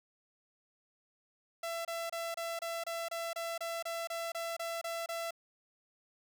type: tone bursts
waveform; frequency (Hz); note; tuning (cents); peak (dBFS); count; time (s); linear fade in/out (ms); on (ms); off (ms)
sawtooth; 670; E5; +28; -32; 15; 1.63-5.308; 5; 220; 27
effects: none